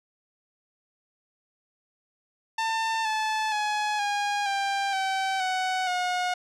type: tone with pitch steps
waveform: sawtooth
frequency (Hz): 896 / 869 / 842.8 / 817.4 / 792.7 / 768.8 / 745.7 / 723.2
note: A5 / A5 / G#5 / G#5 / G5 / G5 / F#5 / F#5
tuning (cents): +31 / -22 / +25 / -28 / +19 / -34 / +13 / -40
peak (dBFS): -21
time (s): 2.58-6.34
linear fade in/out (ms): 5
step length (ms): 470
effects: low-pass 6000 Hz 12 dB/octave